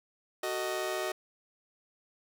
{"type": "chord", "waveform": "sawtooth", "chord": "D# diminished", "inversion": "first", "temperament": "just", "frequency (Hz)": [373.4, 448, 622.3], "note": ["F#4", "A4", "D#5"], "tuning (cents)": [16, 31, 0], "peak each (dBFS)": [-31, -37, -31], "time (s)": [0.43, 1.12], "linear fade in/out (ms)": 5, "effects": []}